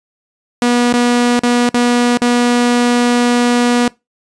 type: tone with dropouts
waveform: sawtooth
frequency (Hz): 242.1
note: B3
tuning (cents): -34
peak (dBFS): -6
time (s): 0.62-3.88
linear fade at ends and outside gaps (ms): 2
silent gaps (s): 0.928-0.937 / 1.394-1.434 / 1.692-1.742 / 2.173-2.217
effects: noise-tail reverb RT60 0.2 s tail -22 dB re dry + resampled to 22050 Hz